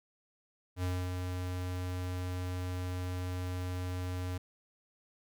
square tone with ADSR envelope, 90.7 Hz, F#2, 34 cents flat, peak -31 dBFS, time 0.76-4.38 s, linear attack 73 ms, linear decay 260 ms, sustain -4 dB, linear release 7 ms, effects none

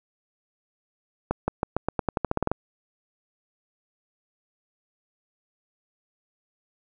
accelerating click train, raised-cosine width 1 ms, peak -9 dBFS, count 14, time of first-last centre 1.31-2.516 s, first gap 170 ms, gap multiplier 0.89, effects none

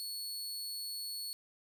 sawtooth tone, 4400 Hz, C#8, 14 cents flat, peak -36 dBFS, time 0-1.33 s, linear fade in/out 0 ms, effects none

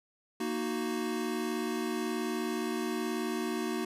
square chord, D# minor, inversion second, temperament equal, 233.1 / 311.1 / 370 Hz, A#3 / D#4 / F#4, 0 / 0 / 0 cents, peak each -36 / -37 / -36 dBFS, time 0.4-3.85 s, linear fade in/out 5 ms, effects resampled to 32000 Hz

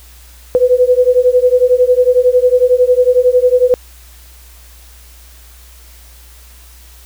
sine beating tone pair, 493.9 / 504.9 Hz, B4 / B4, 0 / +38 cents, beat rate 11 Hz, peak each -10 dBFS, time 0.55-3.74 s, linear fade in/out 0 ms, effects added 60 Hz sine -38 dBFS peak until 7.05 s + white hiss -43 dBFS RMS until 7.05 s

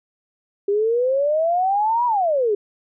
sine exponential two-way sweep, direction up then down, 395.9 to 987.8 to 395.9 Hz, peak -16 dBFS, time 0.68-2.55 s, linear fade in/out 5 ms, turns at 2.06 s, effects none

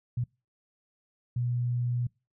sine tone bursts at uneven times, 121.8 Hz, B2, 24 cents flat, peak -26 dBFS, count 2, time 0.17-0.24 / 1.36-2.07 s, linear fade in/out 5 ms, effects noise-tail reverb RT60 0.3 s tail -26 dB re dry

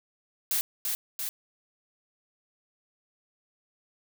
blue noise with echo, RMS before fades -27 dBFS, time 0.51-0.61 s, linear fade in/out 0 ms, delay 340 ms, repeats 2, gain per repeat -3 dB, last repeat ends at 1.29 s, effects none

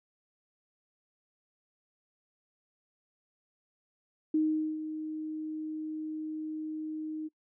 sine tone with ADSR envelope, 311.1 Hz, D#4, in tune, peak -23 dBFS, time 4.34-7.29 s, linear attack 5 ms, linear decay 430 ms, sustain -11 dB, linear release 25 ms, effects noise-tail reverb RT60 0.1 s tail -25 dB re dry

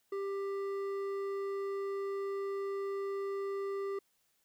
triangle tone with hard clipping, 394.8 Hz, G4, 12 cents sharp, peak -36 dBFS, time 0.12-3.99 s, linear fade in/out 5 ms, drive 12 dB, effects white hiss -75 dBFS RMS until 4.44 s

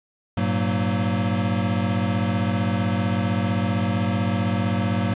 square tone cluster, 101.6 / 117.2 / 185.8 / 231.9 Hz, G#2 / A#2 / F#3 / A#3, -38 / +10 / +7 / -9 cents, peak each -25 / -30 / -26 / -27 dBFS, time 0.37-5.14 s, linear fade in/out 5 ms, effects resampled to 8000 Hz + 9-bit

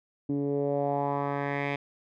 10% pulse tone with low-pass filter sweep, 141.8 Hz, C#3, 40 cents sharp, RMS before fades -29 dBFS, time 0.29-1.76 s, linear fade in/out 5 ms, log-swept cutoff 290 to 2600 Hz, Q 2.9, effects none

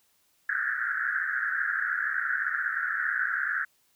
pink band-pass noise, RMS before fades -29 dBFS, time 0.49-3.65 s, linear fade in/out 5 ms, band 1400 to 1800 Hz, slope 96 dB/octave, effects white hiss -68 dBFS RMS until 3.95 s

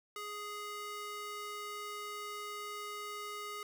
square tone with high-pass filter, 415.3 Hz, G#4, in tune, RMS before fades -43 dBFS, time 0.16-3.63 s, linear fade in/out 2 ms, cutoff 890 Hz, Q 1.3, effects none

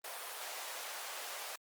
pink high-pass noise, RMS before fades -44 dBFS, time 0.04-1.56 s, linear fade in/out 5 ms, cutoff 570 Hz, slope 24 dB/octave, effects Opus 32 kbps

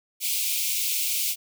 white high-pass noise, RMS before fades -26 dBFS, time 0.2-1.36 s, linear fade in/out 50 ms, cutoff 2200 Hz, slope 96 dB/octave, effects none

